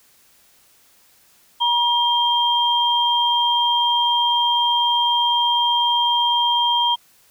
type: tone pair together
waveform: sine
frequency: 957 / 3192 Hz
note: A#5 / G7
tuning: +45 / +31 cents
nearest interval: octave + major sixth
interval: 2086 cents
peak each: -18 dBFS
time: 1.6-6.96 s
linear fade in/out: 20 ms
effects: white hiss -55 dBFS RMS until 7.3 s